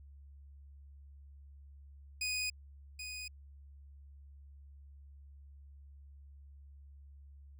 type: tone with echo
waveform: 20% pulse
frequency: 2489 Hz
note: D#7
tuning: in tune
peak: -29 dBFS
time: 2.21-2.5 s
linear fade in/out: 5 ms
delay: 780 ms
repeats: 1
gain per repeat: -8 dB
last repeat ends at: 3.28 s
effects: added 70 Hz sine -52 dBFS peak until 7.59 s